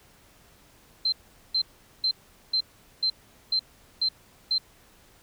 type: tone bursts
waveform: sine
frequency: 4114 Hz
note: C8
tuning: 30 cents flat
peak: -21 dBFS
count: 8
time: 1.05-4.582 s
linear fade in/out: 5 ms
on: 74 ms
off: 420 ms
effects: pink hiss -57 dBFS RMS until 5.22 s